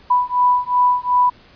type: beating tone pair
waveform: sine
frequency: 987.8 / 990.5 Hz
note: B5 / B5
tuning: 0 / +5 cents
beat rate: 2.7 Hz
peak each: -16 dBFS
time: 0.1-1.3 s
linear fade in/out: 10 ms
effects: pink hiss -48 dBFS RMS until 1.55 s + resampled to 11025 Hz